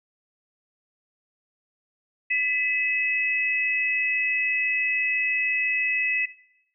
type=tone pair together; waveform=sine; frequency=2000 / 2574 Hz; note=B6 / E7; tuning=+21 / -42 cents; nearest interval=major third; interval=437 cents; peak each=-24 dBFS; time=2.3-6.26 s; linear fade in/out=10 ms; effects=noise-tail reverb RT60 0.8 s tail -18 dB re dry